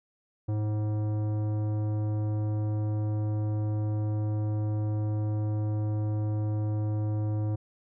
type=tone with tanh clipping; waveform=triangle; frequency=106.3 Hz; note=G#2; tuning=41 cents sharp; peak=-28 dBFS; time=0.48-7.56 s; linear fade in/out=10 ms; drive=18 dB; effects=none